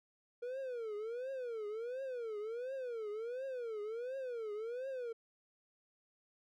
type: tone with vibrato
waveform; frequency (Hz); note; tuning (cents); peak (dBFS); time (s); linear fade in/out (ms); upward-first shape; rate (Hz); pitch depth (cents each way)
triangle; 473; A#4; +25; -37; 0.42-5.13; 10; triangle; 1.4; 250
effects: none